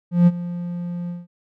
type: tone with ADSR envelope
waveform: triangle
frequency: 174.61 Hz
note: F3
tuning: in tune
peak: -6 dBFS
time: 0.11-1.27 s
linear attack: 160 ms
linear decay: 37 ms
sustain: -17 dB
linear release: 180 ms
effects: none